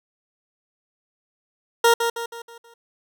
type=tone with echo; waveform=20% pulse; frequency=466.2 Hz; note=A#4; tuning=in tune; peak=-8 dBFS; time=1.84-1.94 s; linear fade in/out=5 ms; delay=160 ms; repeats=5; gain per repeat=-7 dB; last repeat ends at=2.74 s; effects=none